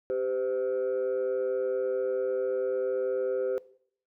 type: tone pair together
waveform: sine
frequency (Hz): 392 / 512.5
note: G4 / C5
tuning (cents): 0 / -36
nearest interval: perfect fourth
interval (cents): 464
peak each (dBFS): -28 / -27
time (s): 0.1-3.58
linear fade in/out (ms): 0
effects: noise-tail reverb RT60 0.6 s tail -20 dB re dry + tanh soft clip ceiling -23 dBFS